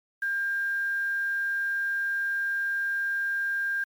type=tone with quantisation; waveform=sine; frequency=1600 Hz; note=G6; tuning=35 cents sharp; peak=-25 dBFS; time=0.22-3.84 s; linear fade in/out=5 ms; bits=8; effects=MP3 96 kbps